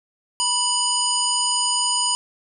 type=harmonic tone with a mistuned harmonic; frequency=987.8 Hz; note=B5; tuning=in tune; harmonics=1 / 3 / 5 / 7 / 9; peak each=-25 / -25 / -25 / -25 / -25 dBFS; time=0.4-2.15 s; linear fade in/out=0 ms; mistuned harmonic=1; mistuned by=-27 cents; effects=none